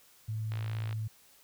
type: tone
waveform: sine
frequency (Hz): 109.3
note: A2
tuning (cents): -11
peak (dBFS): -32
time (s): 0.28-1.08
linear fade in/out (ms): 10
type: click train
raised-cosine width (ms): 0.3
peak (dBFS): -28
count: 24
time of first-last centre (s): 0.52-0.928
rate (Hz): 56.4
effects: white hiss -61 dBFS RMS until 1.43 s